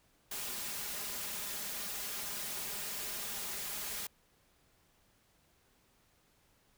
white noise with comb filter, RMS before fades -40 dBFS, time 0.31-4.07 s, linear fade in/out 5 ms, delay 4.9 ms, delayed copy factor +0.6, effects pink hiss -70 dBFS RMS until 6.77 s

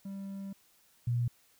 triangle / sine tone pair in turn, 196 / 120.1 Hz, G3 / B2, 0 / -48 cents, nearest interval minor sixth, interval 848 cents, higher first, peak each -36 / -27 dBFS, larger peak second, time 0.05-0.53 / 1.07-1.28 s, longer first, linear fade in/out 5 ms, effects white hiss -66 dBFS RMS until 1.59 s

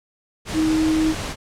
sine tone in noise, 315.2 Hz, D#4, 23 cents sharp, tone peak -16 dBFS, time 0.53-1.15 s, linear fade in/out 50 ms, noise pink, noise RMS -28 dBFS, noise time 0.45-1.36 s, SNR +9 dB, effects low-pass 8000 Hz 12 dB/octave

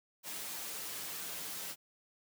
white noise with comb filter, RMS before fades -42 dBFS, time 0.23-1.76 s, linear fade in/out 50 ms, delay 8.1 ms, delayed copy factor -0.65, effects high-pass 100 Hz 12 dB/octave

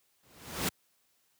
pink noise with exponential growth, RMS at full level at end -27 dBFS, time 0.23-0.69 s, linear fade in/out 5 ms, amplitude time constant 100 ms, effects white hiss -72 dBFS RMS until 1.39 s + high-pass 80 Hz 12 dB/octave

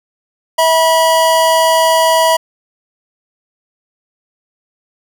square tone pair together, 648.7 / 972 Hz, E5 / B5, -28 / -28 cents, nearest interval perfect fifth, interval 700 cents, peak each -12 dBFS, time 0.58-2.37 s, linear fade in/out 10 ms, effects none

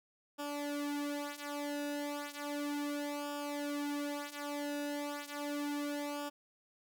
sawtooth tone with flanger, 290 Hz, D4, 22 cents flat, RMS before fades -39 dBFS, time 0.38-6.3 s, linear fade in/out 20 ms, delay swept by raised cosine 0.48 to 4.38 ms, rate 0.34 Hz, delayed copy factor -0.8, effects none

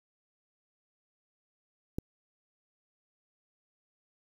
click, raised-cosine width 3 ms, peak -19 dBFS, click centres 1.985 s, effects 8-bit

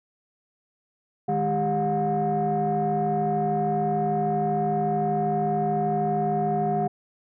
sine tone cluster, 155 / 208.2 / 398 / 720 Hz, D#3 / G#3 / G4 / F#5, -6 / +5 / +26 / -47 cents, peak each -28 / -28 / -27 / -23 dBFS, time 1.28-6.88 s, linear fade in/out 10 ms, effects tanh soft clip ceiling -16 dBFS

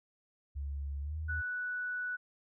sine tone with pitch glide, 70.4 to 78.57 Hz, C#2 to D#2, +27 to +17 cents, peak -35 dBFS, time 0.55-1.42 s, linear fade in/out 20 ms, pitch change +190 cents, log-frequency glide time 1.01-1.17 s
sine tone, 1480 Hz, F#6, in tune, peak -34 dBFS, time 1.28-2.17 s, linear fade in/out 20 ms
effects none

